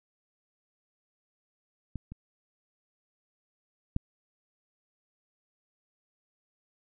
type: clicks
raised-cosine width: 5 ms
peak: -23 / -29 / -15 dBFS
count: 3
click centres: 1.957 / 2.12 / 3.964 s
effects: none